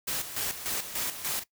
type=noise with tremolo; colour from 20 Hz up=white; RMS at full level=-31 dBFS; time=0.07-1.44 s; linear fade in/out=10 ms; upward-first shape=square; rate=3.4 Hz; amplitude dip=65%; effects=noise-tail reverb RT60 0.1 s tail -19 dB re dry